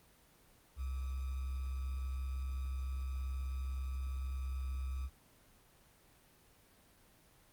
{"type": "tone with sample-and-hold", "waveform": "sine", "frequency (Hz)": 65.8, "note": "C2", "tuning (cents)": 10, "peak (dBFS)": -36, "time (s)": [0.76, 5.1], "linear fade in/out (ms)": 50, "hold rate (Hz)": 1225, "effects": ["pink hiss -65 dBFS RMS until 7.52 s", "Opus 24 kbps"]}